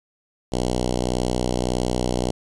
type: tone with notch filter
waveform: 5% pulse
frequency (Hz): 61.7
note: B1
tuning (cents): -1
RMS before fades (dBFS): -23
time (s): 0.52-2.31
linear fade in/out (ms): 5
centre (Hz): 1700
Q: 0.65
effects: resampled to 22050 Hz